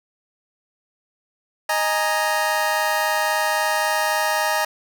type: chord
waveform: 25% pulse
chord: D# suspended fourth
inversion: none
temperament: just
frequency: 622.3 / 829.7 / 933.4 Hz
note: D#5 / G#5 / A#5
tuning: 0 / -2 / +2 cents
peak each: -20 dBFS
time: 1.69-4.65 s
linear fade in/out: 5 ms
effects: none